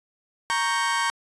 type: chord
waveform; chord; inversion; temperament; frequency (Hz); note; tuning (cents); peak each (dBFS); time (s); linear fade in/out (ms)
30% pulse; G diminished; first; equal; 932.3 / 1108.7 / 1568; Bb5 / Db6 / G6; 0 / 0 / 0; -23 / -24 / -25; 0.5-1.1; 0
effects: resampled to 22050 Hz